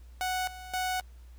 sawtooth tone with tremolo, 740 Hz, F#5, in tune, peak -25 dBFS, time 0.21-1.01 s, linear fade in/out 0 ms, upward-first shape square, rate 1.9 Hz, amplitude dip 80%, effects added 60 Hz sine -47 dBFS peak until 1.38 s + pink hiss -65 dBFS RMS until 1.38 s

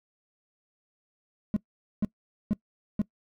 triangle tone bursts, 210 Hz, G#3, 19 cents sharp, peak -19 dBFS, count 4, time 1.54-3.016 s, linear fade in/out 0 ms, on 24 ms, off 460 ms, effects noise-tail reverb RT60 0.1 s tail -23 dB re dry + tanh soft clip ceiling -15 dBFS

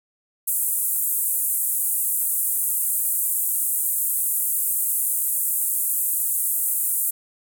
white band-pass noise, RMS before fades -23 dBFS, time 0.47-7.11 s, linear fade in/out 10 ms, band 8200 to 16000 Hz, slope 48 dB/octave, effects none

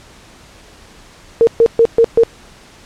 sine tone bursts, 460.5 Hz, A#4, 21 cents flat, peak -5 dBFS, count 5, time 1.41-2.235 s, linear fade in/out 0 ms, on 61 ms, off 130 ms, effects pink hiss -42 dBFS RMS until 2.85 s + low-pass 8000 Hz 12 dB/octave

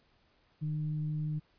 sine tone with frequency modulation, 152.9 Hz, D#3, 30 cents flat, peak -31 dBFS, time 0.61-1.4 s, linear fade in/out 20 ms, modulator 150 Hz, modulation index 0.27, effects pink hiss -69 dBFS RMS until 1.58 s + resampled to 11025 Hz

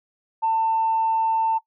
sine tone, 895 Hz, A5, 29 cents sharp, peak -17 dBFS, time 0.42-1.59 s, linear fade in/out 20 ms, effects noise-tail reverb RT60 0.1 s tail -18 dB re dry + tanh soft clip ceiling -13 dBFS

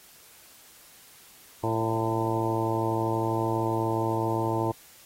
harmonic tone with a mistuned harmonic, 112.4 Hz, A2, 37 cents sharp, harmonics 1 / 2 / 3 / 4 / 5 / 6 / 7 / 8 / 9, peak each -30 / -38 / -29 / -34 / -36 / -36 / -37 / -31 / -38 dBFS, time 1.63-4.72 s, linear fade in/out 10 ms, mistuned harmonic 6, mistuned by -19 cents, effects white hiss -53 dBFS RMS until 5.05 s + AAC 48 kbps

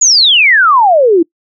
sine exponential sweep, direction down, 7070 to 317.2 Hz, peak -4 dBFS, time 0.01-1.23 s, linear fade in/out 10 ms, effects noise-tail reverb RT60 0.1 s tail -25 dB re dry

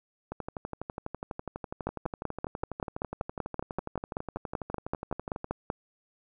two click trains, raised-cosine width 1 ms, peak -16 / -21 dBFS, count 21 / 63, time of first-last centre 1.87-5.701 / 0.32-5.444 s, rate 5.22 / 12.1 Hz, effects none

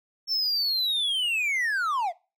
triangle linear sweep, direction down, 5430 to 630 Hz, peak -22 dBFS, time 0.27-2.13 s, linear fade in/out 50 ms, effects noise-tail reverb RT60 0.3 s tail -21 dB re dry

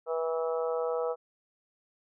harmonic tone, 162.8 Hz, E3, 21 cents flat, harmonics 3 / 4 / 5 / 6 / 7 / 8, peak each -29 / -36 / -40 / -44 / -44 / -40 dBFS, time 0.06-1.16 s, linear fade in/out 50 ms, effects none

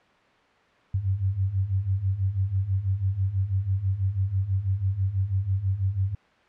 sine beating tone pair, 92.5 / 98.6 Hz, F#2 / G2, 0 / +11 cents, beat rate 6.1 Hz, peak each -28 / -24 dBFS, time 0.94-6.15 s, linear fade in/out 5 ms, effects white hiss -58 dBFS RMS until 6.48 s + low-pass 2000 Hz 12 dB/octave

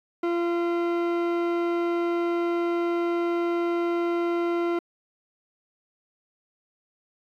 40% pulse tone, 343.4 Hz, F4, 29 cents flat, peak -22 dBFS, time 0.23-4.79 s, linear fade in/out 5 ms, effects low-pass 2000 Hz 12 dB/octave + 10-bit

